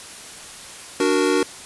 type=chord; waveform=square; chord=D augmented; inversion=none; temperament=equal; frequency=293.7 / 370 / 466.2 Hz; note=D4 / F#4 / A#4; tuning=0 / 0 / 0 cents; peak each=-22 / -21 / -22 dBFS; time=1-1.43 s; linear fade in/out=2 ms; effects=white hiss -38 dBFS RMS until 1.65 s + resampled to 24000 Hz